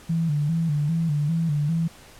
sine tone with vibrato, 155.9 Hz, D#3, 4 cents sharp, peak -20 dBFS, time 0.09-1.88 s, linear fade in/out 10 ms, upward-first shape square, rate 2.5 Hz, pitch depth 100 cents each way, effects pink hiss -48 dBFS RMS until 2.19 s + low-pass 12000 Hz 12 dB/octave

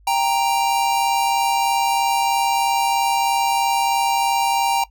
square tone pair together, 789.2 / 932.3 Hz, G5 / A#5, +11 / 0 cents, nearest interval minor third, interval 289 cents, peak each -20 dBFS, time 0.07-4.84 s, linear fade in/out 5 ms, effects noise-tail reverb RT60 0.1 s tail -18 dB re dry + added 50 Hz sine -48 dBFS peak until 4.9 s

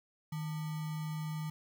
sine tone with sample-and-hold, 155.56 Hz, D#3, in tune, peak -35 dBFS, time 0.32-1.5 s, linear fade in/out 5 ms, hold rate 1050 Hz, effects none

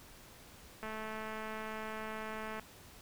click train, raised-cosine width 0.5 ms, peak -28 dBFS, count 386, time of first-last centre 0.83-2.596 s, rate 218 Hz, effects pink hiss -56 dBFS RMS until 3.01 s

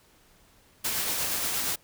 white noise with tremolo, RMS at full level -28 dBFS, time 0.84-1.76 s, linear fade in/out 10 ms, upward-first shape sine, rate 8.5 Hz, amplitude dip 25%, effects pink hiss -60 dBFS RMS until 1.83 s

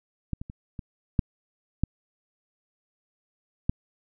clicks, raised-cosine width 5 ms, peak -16 / -23 / -26 / -23 / -8 / -10 / -10 dBFS, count 7, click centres 0.333 / 0.415 / 0.499 / 0.792 / 1.192 / 1.836 / 3.695 s, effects none

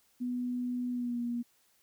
sine tone with pitch glide, 246.9 to 238.9 Hz, B3 to A#3, 0 to +43 cents, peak -31 dBFS, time 0.2-1.43 s, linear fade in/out 20 ms, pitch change -57 cents, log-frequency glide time 0.91-1.19 s, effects white hiss -69 dBFS RMS until 1.82 s

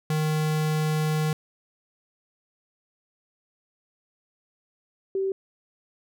square / sine tone pair in turn, 154.7 / 386 Hz, D#3 / G4, -10 / -27 cents, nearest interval octave + major third, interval 1583 cents, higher second, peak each -23 dBFS, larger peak neither, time 0.1-1.33 / 5.15-5.32 s, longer first, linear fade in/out 2 ms, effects none

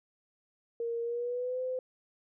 sine tone with pitch glide, 466.2 to 511.3 Hz, A#4 to C5, 0 to -40 cents, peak -31 dBFS, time 0.8-1.79 s, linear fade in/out 2 ms, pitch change +160 cents, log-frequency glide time 1.02-1.61 s, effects none

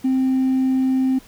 triangle tone with hard clipping, 261.6 Hz, C4, in tune, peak -15 dBFS, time 0.04-1.19 s, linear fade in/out 10 ms, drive 2 dB, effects pink hiss -48 dBFS RMS until 1.27 s

